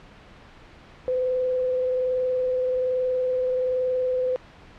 sine tone with frequency modulation, 508 Hz, B4, 49 cents sharp, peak -21 dBFS, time 1.08-4.36 s, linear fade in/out 0 ms, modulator 21.2 Hz, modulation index 0.24, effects pink hiss -48 dBFS RMS until 4.78 s + low-pass 3000 Hz 12 dB/octave

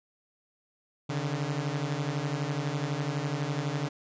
sawtooth beating tone pair, 138.59 / 150.59 Hz, C#3 / D3, 0 / +44 cents, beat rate 12 Hz, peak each -28 dBFS, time 1.09-3.89 s, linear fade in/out 10 ms, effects resampled to 16000 Hz

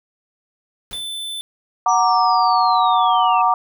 pink noise with exponential decay, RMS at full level -35 dBFS, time 0.91-1.16 s, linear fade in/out 1 ms, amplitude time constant 53 ms
square tone, 3524 Hz, A7, 2 cents sharp, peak -26 dBFS, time 0.93-1.41 s, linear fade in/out 0 ms
sine chord, Gb augmented, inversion none, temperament equal, 740 / 932.3 / 1174.7 Hz, Gb5 / Bb5 / D6, 0 / 0 / 0 cents, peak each -17 dBFS, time 1.86-3.54 s, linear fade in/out 2 ms
sine linear sweep, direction down, 5920 to 2578 Hz, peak -27 dBFS, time 1.88-3.42 s, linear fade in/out 10 ms
effects none

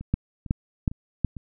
two click trains, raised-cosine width 5 ms, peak -24 / -9 dBFS, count 4 / 4, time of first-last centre 0.01-1.367 / 0.14-1.247 s, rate 2.21 / 2.71 Hz, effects none

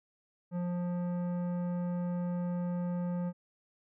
sine tone with tanh clipping, 176.5 Hz, F3, 19 cents sharp, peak -33 dBFS, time 0.51-3.33 s, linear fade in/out 50 ms, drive 13 dB, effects none

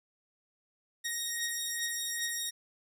10% pulse beating tone pair, 1872 / 1874.5 Hz, A#6 / A#6, +7 / +9 cents, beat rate 2.5 Hz, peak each -25 / -29 dBFS, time 1.04-2.51 s, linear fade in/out 20 ms, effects none

